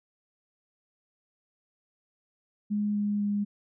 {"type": "tone with pitch steps", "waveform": "sine", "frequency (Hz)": [207.7, 206.1, 204.6], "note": ["G#3", "G#3", "G#3"], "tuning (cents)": [0, -13, -26], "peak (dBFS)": -25, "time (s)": [2.7, 3.45], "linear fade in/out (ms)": 20, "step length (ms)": 250, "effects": []}